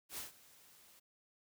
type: noise with ADSR envelope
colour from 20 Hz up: white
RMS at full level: -43 dBFS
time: 0.09-1 s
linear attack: 84 ms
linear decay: 140 ms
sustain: -20 dB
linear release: 13 ms
effects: none